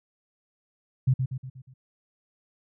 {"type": "tone with echo", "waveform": "sine", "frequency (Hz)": 130, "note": "C3", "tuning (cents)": -11, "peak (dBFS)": -17, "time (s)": [1.07, 1.14], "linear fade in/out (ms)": 10, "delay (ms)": 120, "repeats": 5, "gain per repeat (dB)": -6, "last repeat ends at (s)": 1.74, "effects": []}